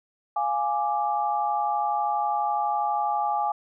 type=chord; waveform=sine; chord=D diminished; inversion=first; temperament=equal; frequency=698.5 / 830.6 / 1174.7 Hz; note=F5 / Ab5 / D6; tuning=0 / 0 / 0 cents; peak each=-30 / -24 / -30 dBFS; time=0.36-3.52 s; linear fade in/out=5 ms; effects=none